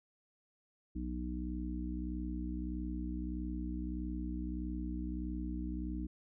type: harmonic tone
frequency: 61.6 Hz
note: B1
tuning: 4 cents flat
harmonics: 1 / 3 / 4 / 5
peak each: -39 / -43 / -45 / -42 dBFS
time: 0.95-6.07 s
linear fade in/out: 10 ms
effects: none